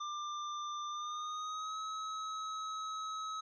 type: tone with pitch glide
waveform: square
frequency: 1190 to 1282.8 Hz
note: D6 to E6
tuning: +22 to -48 cents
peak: -39 dBFS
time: 0-3.41 s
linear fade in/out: 10 ms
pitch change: +130 cents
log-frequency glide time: 0.88-1.78 s
effects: resampled to 16000 Hz